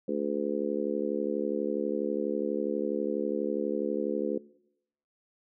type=harmonic tone; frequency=72.2 Hz; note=D2; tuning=29 cents flat; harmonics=3 / 4 / 5 / 6 / 7; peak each=-34 / -34 / -34 / -34 / -34 dBFS; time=0.08-4.38 s; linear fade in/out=5 ms; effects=noise-tail reverb RT60 0.8 s tail -22 dB re dry